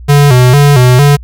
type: tone with vibrato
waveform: square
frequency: 134.3 Hz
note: C3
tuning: 46 cents sharp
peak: -3 dBFS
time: 0.08-1.17 s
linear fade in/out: 20 ms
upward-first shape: square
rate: 2.2 Hz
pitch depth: 120 cents each way
effects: added 60 Hz sine -25 dBFS peak until 1.23 s